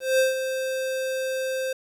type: tone with ADSR envelope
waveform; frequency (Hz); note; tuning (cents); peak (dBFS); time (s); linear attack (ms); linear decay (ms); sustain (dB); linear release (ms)
square; 523.3; C5; 0; -17; 0-1.73; 190; 150; -9; 5
effects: resampled to 32000 Hz + 9-bit